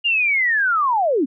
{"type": "linear sweep", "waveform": "sine", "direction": "down", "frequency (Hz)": [2854, 233.1], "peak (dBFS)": -15, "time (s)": [0.04, 1.26], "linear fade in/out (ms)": 20, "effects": []}